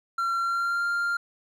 triangle tone with pitch glide, 1366 to 1395.5 Hz, F6 to F6, -39 to -2 cents, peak -22 dBFS, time 0.18-1.17 s, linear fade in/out 5 ms, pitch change +37 cents, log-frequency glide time 0.38-0.86 s, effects none

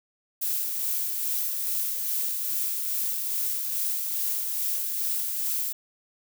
violet noise with tremolo, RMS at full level -27 dBFS, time 0.41-5.73 s, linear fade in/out 10 ms, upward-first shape sine, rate 2.4 Hz, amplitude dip 30%, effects none

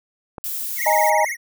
click, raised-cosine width 1 ms, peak -18 dBFS, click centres 0.382 s
violet noise, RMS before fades -27 dBFS, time 0.44-1.1 s, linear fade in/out 0 ms
square tone with vibrato, 2029 Hz, B6, 46 cents sharp, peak -24 dBFS, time 0.76-1.37 s, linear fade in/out 50 ms, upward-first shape sine, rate 18 Hz, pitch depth 150 cents each way
sine chord, D# suspended fourth, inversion none, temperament equal, 622.3 / 830.6 / 932.3 Hz, D#5 / G#5 / A#5, 0 / 0 / 0 cents, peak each -19 dBFS, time 0.86-1.25 s, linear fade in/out 5 ms
effects none

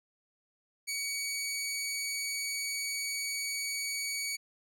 15% pulse tone, 2255 Hz, C#7, 29 cents sharp, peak -26 dBFS, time 0.87-4.37 s, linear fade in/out 20 ms, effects none

